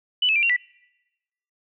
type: tone with pitch steps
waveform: sine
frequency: 2979 / 2602 / 2370 / 2755 / 1965 Hz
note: F#7 / E7 / D7 / F7 / B6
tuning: +11 / -23 / +15 / -24 / -9 cents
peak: -17 dBFS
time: 0.22-0.565 s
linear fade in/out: 5 ms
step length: 69 ms
effects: noise-tail reverb RT60 1.0 s tail -26 dB re dry